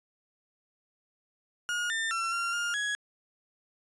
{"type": "tone with pitch steps", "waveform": "35% pulse", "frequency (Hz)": [1434, 1800, 1352, 1380, 1411, 1670], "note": ["F6", "A6", "E6", "F6", "F6", "G#6"], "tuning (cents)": [45, 39, 43, -21, 17, 9], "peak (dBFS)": -27, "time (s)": [1.69, 2.95], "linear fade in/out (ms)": 0, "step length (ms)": 210, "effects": ["resampled to 22050 Hz"]}